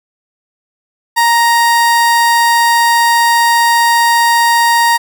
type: tone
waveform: 30% pulse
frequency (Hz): 935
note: A#5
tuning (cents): +5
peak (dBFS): -5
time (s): 1.16-4.98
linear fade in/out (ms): 20
effects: none